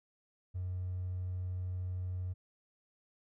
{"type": "tone with hard clipping", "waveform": "triangle", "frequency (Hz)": 91.3, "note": "F#2", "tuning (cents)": -23, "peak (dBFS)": -35, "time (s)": [0.54, 2.34], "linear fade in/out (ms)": 20, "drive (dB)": 3, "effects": []}